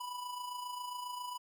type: tone with amplitude modulation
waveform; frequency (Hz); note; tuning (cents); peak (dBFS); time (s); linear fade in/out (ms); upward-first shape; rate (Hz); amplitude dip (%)
square; 987.8; B5; 0; -38; 0-1.38; 10; sine; 27.4; 50
effects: none